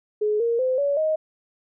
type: tone with pitch steps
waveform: sine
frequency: 422.6 / 466.2 / 514.3 / 567.4 / 625.9 Hz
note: G#4 / A#4 / C5 / C#5 / D#5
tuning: +30 / 0 / -30 / +40 / +10 cents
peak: -19 dBFS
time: 0.21-1.16 s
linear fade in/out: 10 ms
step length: 190 ms
effects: none